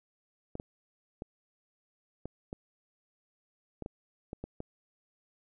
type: clicks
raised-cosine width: 2 ms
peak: -25 dBFS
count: 10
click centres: 0.554 / 0.599 / 1.221 / 2.256 / 2.529 / 3.823 / 3.861 / 4.331 / 4.44 / 4.604 s
effects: none